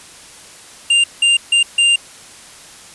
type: tone bursts at uneven times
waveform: square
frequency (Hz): 2794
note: F7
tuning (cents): 0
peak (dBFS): -10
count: 4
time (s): 0.9-1.04 / 1.22-1.37 / 1.52-1.63 / 1.78-1.96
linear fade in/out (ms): 5
effects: white hiss -39 dBFS RMS until 2.94 s + resampled to 24000 Hz